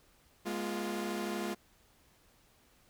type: chord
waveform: sawtooth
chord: F diminished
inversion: first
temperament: equal with one note detuned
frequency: 207.7 / 240.6 / 349.2 Hz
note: Ab3 / Cb4 / F4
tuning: 0 / -45 / 0 cents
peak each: -34 / -38 / -34 dBFS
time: 0.45-1.55 s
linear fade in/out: 20 ms
effects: pink hiss -66 dBFS RMS until 2.89 s